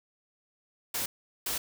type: noise bursts at uneven times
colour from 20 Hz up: white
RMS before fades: -32 dBFS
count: 2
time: 0.94-1.06 / 1.46-1.58 s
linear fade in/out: 5 ms
effects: none